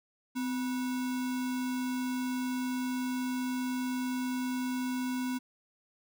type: tone with sample-and-hold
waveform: sine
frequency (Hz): 254.7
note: C4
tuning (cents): -46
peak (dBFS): -30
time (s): 0.35-5.39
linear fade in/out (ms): 20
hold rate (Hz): 1225
effects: none